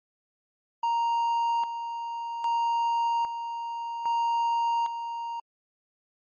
triangle tone with tremolo, 932.3 Hz, A#5, in tune, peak -21 dBFS, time 0.83-5.4 s, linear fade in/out 5 ms, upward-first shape square, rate 0.62 Hz, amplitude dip 60%, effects MP3 32 kbps

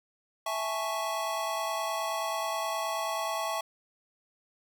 square chord, A major seventh, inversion second, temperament equal, 659.3 / 830.6 / 880 / 1108.7 Hz, E5 / G#5 / A5 / C#6, 0 / 0 / 0 / 0 cents, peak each -35 / -38 / -39 / -35 dBFS, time 0.46-3.61 s, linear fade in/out 5 ms, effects none

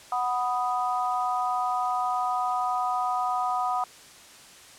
sine chord, B major, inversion second, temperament equal, 740 / 987.8 / 1244.5 Hz, F#5 / B5 / D#6, 0 / 0 / 0 cents, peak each -27 / -30 / -29 dBFS, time 0.12-3.84 s, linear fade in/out 2 ms, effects white hiss -49 dBFS RMS until 4.78 s + low-pass 9000 Hz 12 dB/octave

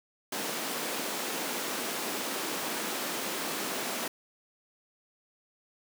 pink high-pass noise, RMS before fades -34 dBFS, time 0.32-4.08 s, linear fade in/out 5 ms, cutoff 230 Hz, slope 24 dB/octave, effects none

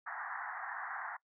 white band-pass noise, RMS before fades -42 dBFS, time 0.06-1.17 s, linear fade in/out 10 ms, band 710 to 1900 Hz, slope 96 dB/octave, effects noise-tail reverb RT60 0.1 s tail -22 dB re dry

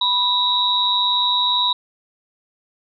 sine tone cluster, 987 / 3690 / 3889 Hz, B5 / A#7 / B7, -1 / -18 / -27 cents, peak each -21 / -22 / -18 dBFS, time 0.01-1.73 s, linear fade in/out 5 ms, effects none

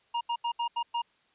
square tone bursts at uneven times, 943 Hz, A#5, 20 cents sharp, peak -28 dBFS, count 6, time 0.14-0.21 / 0.29-0.36 / 0.44-0.52 / 0.59-0.68 / 0.76-0.83 / 0.94-1.02 s, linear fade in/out 10 ms, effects white hiss -67 dBFS RMS until 1.34 s + resampled to 8000 Hz

